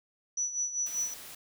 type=tone with tremolo; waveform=sine; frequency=5920 Hz; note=F#8; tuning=in tune; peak=-27 dBFS; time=0.37-1.14 s; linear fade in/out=5 ms; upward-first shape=sine; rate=5.1 Hz; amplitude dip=70%
type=noise; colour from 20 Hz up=white; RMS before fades=-46 dBFS; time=0.86-1.35 s; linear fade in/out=5 ms
effects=none